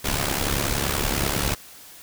pink noise with amplitude modulation, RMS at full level -21 dBFS, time 0.04-1.55 s, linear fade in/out 10 ms, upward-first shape sine, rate 70.4 Hz, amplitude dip 75%, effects white hiss -45 dBFS RMS until 2.02 s

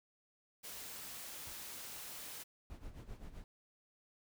white noise, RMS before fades -48 dBFS, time 0.63-2.44 s, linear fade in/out 20 ms
brown noise with exponential decay, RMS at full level -44 dBFS, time 1.47-1.59 s, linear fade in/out 5 ms, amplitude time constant 25 ms
brown noise with tremolo, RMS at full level -47 dBFS, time 2.7-3.44 s, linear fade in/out 0 ms, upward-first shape sine, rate 7.7 Hz, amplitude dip 70%
effects none

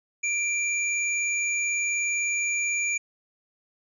sine tone pair together, 2361 / 6802 Hz, D7 / G#8, +9 / +40 cents, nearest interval octave + tritone, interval 1831 cents, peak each -25 / -29 dBFS, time 0.23-2.98 s, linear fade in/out 10 ms, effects none

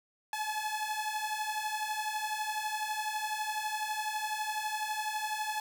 sawtooth beating tone pair, 849 / 861 Hz, G#5 / A5, +38 / -38 cents, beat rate 12 Hz, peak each -33 / -31 dBFS, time 0.33-5.6 s, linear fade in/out 2 ms, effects none

